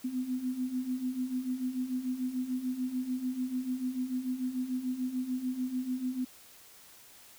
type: beating tone pair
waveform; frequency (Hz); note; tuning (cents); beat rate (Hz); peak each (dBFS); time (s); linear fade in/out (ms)
sine; 249.5 / 256.3; B3 / C4; +18 / -36; 6.8; -37 / -32; 0.04-6.25; 10
effects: white hiss -55 dBFS RMS until 7.38 s